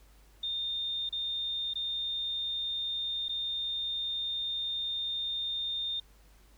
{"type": "tone with dropouts", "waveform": "sine", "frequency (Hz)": 3635, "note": "A#7", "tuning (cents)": -44, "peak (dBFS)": -31, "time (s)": [0.43, 6], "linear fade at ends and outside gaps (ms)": 5, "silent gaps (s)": [[1.092, 1.125], [1.737, 1.755], [3.284, 3.292]], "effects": ["added 50 Hz sine -57 dBFS peak until 6.57 s", "pink hiss -64 dBFS RMS until 6.57 s"]}